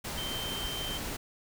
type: tone in noise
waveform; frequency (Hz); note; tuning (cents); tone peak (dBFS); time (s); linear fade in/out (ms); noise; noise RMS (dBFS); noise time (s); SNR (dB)
sine; 3119; G7; -9; -36; 0.17-0.98; 10; pink; -37; 0.04-1.17; -2
effects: none